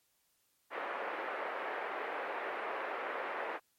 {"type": "band-pass noise", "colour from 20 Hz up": "pink", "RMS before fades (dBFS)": -39, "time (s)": [0.7, 3.6], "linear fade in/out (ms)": 50, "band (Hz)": [430, 2100], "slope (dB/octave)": 24, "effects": ["white hiss -75 dBFS RMS until 3.78 s", "MP3 64 kbps"]}